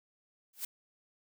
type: noise with exponential growth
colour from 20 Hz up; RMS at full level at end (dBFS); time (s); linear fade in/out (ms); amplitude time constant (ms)
blue; -32; 0.53-0.65; 5; 26
effects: none